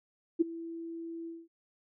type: tone with ADSR envelope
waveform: sine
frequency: 332.1 Hz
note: E4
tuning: 13 cents sharp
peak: -19 dBFS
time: 0.39-1.48 s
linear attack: 22 ms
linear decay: 15 ms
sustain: -19 dB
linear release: 210 ms
effects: none